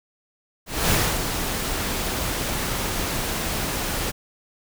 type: noise with ADSR envelope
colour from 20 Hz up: pink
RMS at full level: -19 dBFS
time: 0.66-4.12 s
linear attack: 250 ms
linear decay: 280 ms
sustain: -7 dB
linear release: 23 ms
effects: none